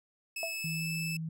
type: tone with pitch glide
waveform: sawtooth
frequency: 2600 to 2627 Hz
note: E7 to E7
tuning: -24 to -7 cents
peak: -32 dBFS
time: 0.36-1.17 s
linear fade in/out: 5 ms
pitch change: +17 cents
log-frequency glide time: 0.47-0.87 s
type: tone with exponential decay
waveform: sine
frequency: 659.3 Hz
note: E5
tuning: in tune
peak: -30 dBFS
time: 0.43-0.58 s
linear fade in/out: 1 ms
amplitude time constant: 31 ms
type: tone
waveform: sine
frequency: 161.2 Hz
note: E3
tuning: 38 cents flat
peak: -34 dBFS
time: 0.64-1.29 s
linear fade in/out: 5 ms
effects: none